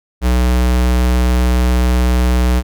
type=tone; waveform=square; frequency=61.74 Hz; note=B1; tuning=in tune; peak=-11 dBFS; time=0.21-2.63 s; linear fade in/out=50 ms; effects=none